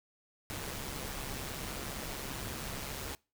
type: noise with amplitude modulation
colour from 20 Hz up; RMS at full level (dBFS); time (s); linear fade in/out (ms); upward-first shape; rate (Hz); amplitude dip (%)
pink; -38; 0.5-3.15; 0; sine; 137; 50
effects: noise-tail reverb RT60 0.3 s tail -24 dB re dry